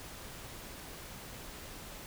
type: silence
effects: pink hiss -47 dBFS RMS until 2.06 s